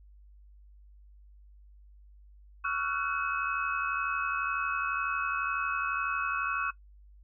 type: tone cluster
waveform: sine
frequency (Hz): 1122 / 1346 / 1428 / 1500 / 2562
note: C#6 / E6 / F6 / F#6 / E7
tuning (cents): +21 / +36 / +38 / +23 / -50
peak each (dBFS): -33 / -35 / -35 / -35 / -37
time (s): 2.64-6.71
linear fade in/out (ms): 10
effects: noise-tail reverb RT60 0.1 s tail -19 dB re dry + added 50 Hz sine -52 dBFS peak until 7.23 s